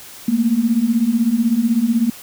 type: beating tone pair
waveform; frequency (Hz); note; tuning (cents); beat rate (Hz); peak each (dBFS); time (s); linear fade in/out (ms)
sine; 220 / 236; A3 / A#3; 0 / +22; 16; -18 / -15; 0.28-2.1; 5
effects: white hiss -38 dBFS RMS until 2.22 s